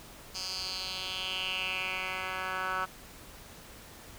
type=tone with band-pass filter sweep; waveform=10% pulse; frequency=186.7 Hz; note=F#3; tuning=16 cents sharp; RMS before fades=-35 dBFS; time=0.34-2.86 s; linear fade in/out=20 ms; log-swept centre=5300 to 1400 Hz; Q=4.3; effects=pink hiss -50 dBFS RMS until 4.18 s